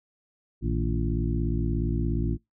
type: harmonic tone with a mistuned harmonic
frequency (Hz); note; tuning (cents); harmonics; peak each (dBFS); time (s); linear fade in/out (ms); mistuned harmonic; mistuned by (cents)
57; A#1; -38; 1 / 2 / 3 / 4 / 5 / 6; -27 / -30 / -32 / -33 / -34 / -35; 0.61-2.38; 50; 3; -130
effects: noise-tail reverb RT60 0.2 s tail -26 dB re dry